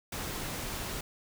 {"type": "noise", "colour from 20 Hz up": "pink", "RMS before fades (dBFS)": -37, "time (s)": [0.12, 1.01], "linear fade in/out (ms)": 5, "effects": []}